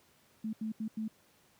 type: tone bursts at uneven times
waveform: sine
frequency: 218.8 Hz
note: A3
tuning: 9 cents flat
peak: -33 dBFS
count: 4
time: 0.44-0.53 / 0.61-0.72 / 0.8-0.88 / 0.97-1.08 s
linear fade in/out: 5 ms
effects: pink hiss -66 dBFS RMS until 1.59 s + high-pass 100 Hz 12 dB/octave